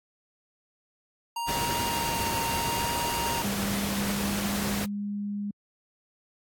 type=tone with vibrato; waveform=square; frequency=932.3 Hz; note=A#5; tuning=in tune; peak=-30 dBFS; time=1.36-3.42 s; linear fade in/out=5 ms; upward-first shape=sine; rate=0.76 Hz; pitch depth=15 cents each way
type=noise; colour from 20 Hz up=pink; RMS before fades=-31 dBFS; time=1.47-4.86 s; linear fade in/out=20 ms
type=tone with pitch glide; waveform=sine; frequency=200 to 204.1 Hz; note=G3 to G#3; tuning=+35 to -30 cents; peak=-29 dBFS; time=3.44-5.51 s; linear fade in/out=5 ms; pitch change=+35 cents; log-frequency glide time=3.97-5.03 s
effects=high-pass 60 Hz 12 dB/octave + AAC 64 kbps